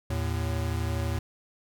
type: tone pair together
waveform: square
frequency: 79.47 / 111.7 Hz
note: D#2 / A2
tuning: +37 / +27 cents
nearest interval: tritone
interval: 590 cents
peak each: -30 / -31 dBFS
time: 0.1-1.19 s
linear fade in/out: 5 ms
effects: none